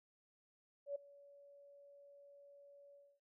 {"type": "tone with ADSR envelope", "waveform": "sine", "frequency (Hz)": 567, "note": "C#5", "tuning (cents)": 39, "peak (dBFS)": -37, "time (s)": [0.86, 3.2], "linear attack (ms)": 94, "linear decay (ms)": 9, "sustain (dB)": -22, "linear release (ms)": 260, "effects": []}